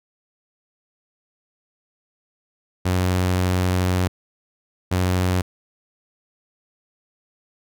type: tone bursts at uneven times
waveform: sawtooth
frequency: 91.4 Hz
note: F#2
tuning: 21 cents flat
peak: -14 dBFS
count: 2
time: 2.85-4.08 / 4.91-5.42 s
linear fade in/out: 10 ms
effects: none